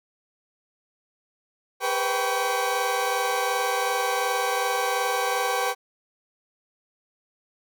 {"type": "tone cluster", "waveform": "30% pulse", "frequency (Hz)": [408.3, 488.3, 511, 778, 1127], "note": ["G#4", "B4", "C5", "G5", "C#6"], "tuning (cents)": [-29, -20, -41, -13, 28], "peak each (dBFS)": [-32, -26, -31, -24, -27], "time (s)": [1.8, 5.75], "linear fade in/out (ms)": 50, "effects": []}